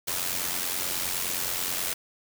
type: noise with amplitude modulation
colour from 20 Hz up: white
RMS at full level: -27 dBFS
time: 0.07-1.94 s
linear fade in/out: 10 ms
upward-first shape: sine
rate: 89.5 Hz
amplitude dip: 60%
effects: none